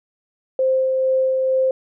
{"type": "tone with tremolo", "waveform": "sine", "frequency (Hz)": 523.3, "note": "C5", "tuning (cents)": 0, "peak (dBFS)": -14, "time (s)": [0.59, 1.71], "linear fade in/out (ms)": 2, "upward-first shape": "sine", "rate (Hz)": 2.2, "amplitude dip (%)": 25, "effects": []}